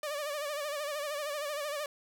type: tone with vibrato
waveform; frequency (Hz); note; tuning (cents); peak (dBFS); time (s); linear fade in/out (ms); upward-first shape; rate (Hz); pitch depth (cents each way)
sawtooth; 587.3; D5; 0; -30; 0.03-1.86; 2; sine; 13; 76
effects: none